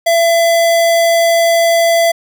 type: tone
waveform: square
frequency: 672 Hz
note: E5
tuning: 33 cents sharp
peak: -9 dBFS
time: 0.06-2.12 s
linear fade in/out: 10 ms
effects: none